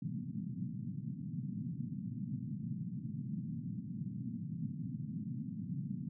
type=band-pass noise; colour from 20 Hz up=pink; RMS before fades=-41 dBFS; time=0.02-6.09 s; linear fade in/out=5 ms; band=120 to 240 Hz; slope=48 dB/octave; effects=none